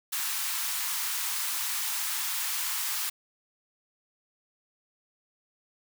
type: high-pass noise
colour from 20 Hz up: white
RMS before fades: -31 dBFS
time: 0.12-3.1 s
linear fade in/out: 10 ms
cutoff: 850 Hz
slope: 48 dB/octave
effects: none